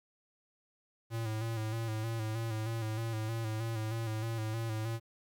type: tone with vibrato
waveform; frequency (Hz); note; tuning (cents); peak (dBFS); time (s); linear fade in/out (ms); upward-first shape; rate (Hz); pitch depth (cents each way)
square; 111.7; A2; +27; -34; 1.1-5; 50; square; 3.2; 40
effects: 11-bit

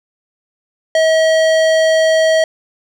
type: tone with hard clipping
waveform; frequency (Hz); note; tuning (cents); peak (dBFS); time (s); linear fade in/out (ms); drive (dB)
sine; 640; D#5; +49; -11; 0.95-2.44; 2; 16
effects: none

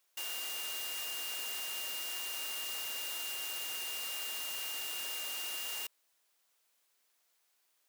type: tone in noise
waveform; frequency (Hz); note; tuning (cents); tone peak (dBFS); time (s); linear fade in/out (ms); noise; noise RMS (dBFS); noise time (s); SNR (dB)
sine; 2809; F7; +9; -41; 0.17-5.87; 5; white; -41; 0.17-5.87; -3
effects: white hiss -75 dBFS RMS until 7.88 s + high-pass 400 Hz 12 dB/octave

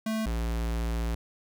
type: tone pair in turn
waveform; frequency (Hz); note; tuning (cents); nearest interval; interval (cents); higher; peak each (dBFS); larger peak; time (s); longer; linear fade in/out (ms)
square; 220 / 57.2; A3 / A#1; 0 / -32; octave + major seventh; 2332; first; -28; neither; 0.06-0.26 / 0.26-1.15; second; 5
effects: none

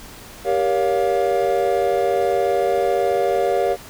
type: chord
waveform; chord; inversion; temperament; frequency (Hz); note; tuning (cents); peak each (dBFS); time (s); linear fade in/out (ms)
triangle; G half-diminished seventh; none; just; 392 / 470.4 / 564.5 / 705.6; G4 / Bb4 / Db5 / F5; 0 / +16 / +31 / +18; -20; 0.44-3.77; 50
effects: pink hiss -40 dBFS RMS until 3.89 s

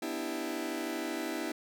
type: chord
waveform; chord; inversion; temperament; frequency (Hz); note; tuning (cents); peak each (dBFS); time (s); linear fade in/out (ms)
sawtooth; E minor seventh; second; just; 247.2 / 296.7 / 329.6 / 395.6; B3 / D4 / E4 / G4; +2 / +18 / 0 / +16; -37 / -35 / -33 / -38; 0.02-1.52; 5
effects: none

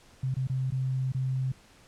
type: tone with dropouts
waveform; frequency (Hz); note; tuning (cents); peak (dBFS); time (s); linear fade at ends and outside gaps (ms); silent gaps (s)
sine; 130.81; C3; 0; -26; 0.23-1.52; 5; 0.343-0.366 / 0.472-0.497 / 0.705-0.721 / 1.121-1.146
effects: pink hiss -57 dBFS RMS until 1.87 s + low-pass 9000 Hz 12 dB/octave

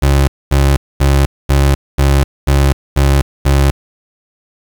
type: tone bursts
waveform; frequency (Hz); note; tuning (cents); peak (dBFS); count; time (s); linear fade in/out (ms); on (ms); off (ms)
30% pulse; 69.3; C#2; 0; -5; 8; 0.02-3.71; 10; 260; 230
effects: 7-bit

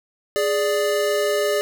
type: tone pair together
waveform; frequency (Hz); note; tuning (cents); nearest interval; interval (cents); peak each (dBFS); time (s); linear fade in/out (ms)
square; 415.3 / 586.7; G#4 / D5; 0 / -2; tritone; 598; -22; 0.36-1.61; 0
effects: none

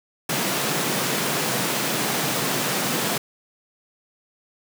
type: high-pass noise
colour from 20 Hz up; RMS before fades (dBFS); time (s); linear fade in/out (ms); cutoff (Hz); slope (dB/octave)
pink; -24; 0.29-3.18; 5; 130; 48
effects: none

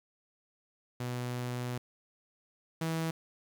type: tone pair in turn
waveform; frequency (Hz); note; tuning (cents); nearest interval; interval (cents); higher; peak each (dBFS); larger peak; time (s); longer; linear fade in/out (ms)
sawtooth; 123.3 / 162.51; B2 / E3; -2 / -24; perfect fourth; 478; second; -30 / -27; second; 1-1.78 / 2.81-3.11; first; 5
effects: 11-bit

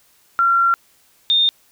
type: tone pair in turn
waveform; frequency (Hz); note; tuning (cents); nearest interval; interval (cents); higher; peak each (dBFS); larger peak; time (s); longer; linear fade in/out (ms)
sine; 1371 / 3642; F6 / A#7; -32 / -41; octave + perfect fourth; 1691; second; -12; neither; 0.39-0.74 / 1.3-1.49; first; 0
effects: white hiss -56 dBFS RMS until 1.71 s

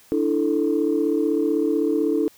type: chord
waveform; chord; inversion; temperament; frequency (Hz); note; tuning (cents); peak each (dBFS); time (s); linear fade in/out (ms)
sine; D suspended second; none; equal; 293.7 / 329.6 / 440; D4 / E4 / A4; 0 / 0 / 0; -22; 0.12-2.28; 0
effects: tanh soft clip ceiling -10 dBFS + white hiss -53 dBFS RMS until 2.37 s

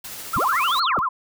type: noise with tremolo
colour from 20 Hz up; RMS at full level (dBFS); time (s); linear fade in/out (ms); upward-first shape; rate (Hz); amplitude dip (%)
white; -34; 0.04-0.8; 5; sine; 14; 25
type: tone with vibrato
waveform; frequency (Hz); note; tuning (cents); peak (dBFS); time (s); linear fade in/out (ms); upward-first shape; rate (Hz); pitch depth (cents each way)
sine; 1190; D6; +22; -19; 0.33-1.09; 10; sine; 13; 280
type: linear two-way sweep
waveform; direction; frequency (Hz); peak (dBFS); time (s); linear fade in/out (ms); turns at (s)
sine; up then down; 43 to 4415 to 43; -23; 0.36-0.99; 0; 0.83
effects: none

